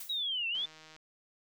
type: noise with exponential decay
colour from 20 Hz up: blue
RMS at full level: -40 dBFS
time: 0-0.29 s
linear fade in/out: 5 ms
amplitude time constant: 62 ms
type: linear two-way sweep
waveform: sine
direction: down then up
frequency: 3895 to 2637 to 3586 Hz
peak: -31 dBFS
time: 0.09-0.66 s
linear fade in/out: 10 ms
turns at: 0.48 s
type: click train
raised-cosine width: 0.2 ms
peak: -36 dBFS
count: 66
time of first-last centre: 0.55-0.964 s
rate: 157 Hz
effects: none